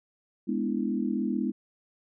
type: chord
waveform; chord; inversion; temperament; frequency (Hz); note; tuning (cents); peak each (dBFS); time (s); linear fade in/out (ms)
sine; E dominant seventh; first; equal; 207.7 / 246.9 / 293.7 / 329.6; G#3 / B3 / D4 / E4; 0 / 0 / 0 / 0; -30 / -30 / -34 / -33; 0.47-1.52; 20
effects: none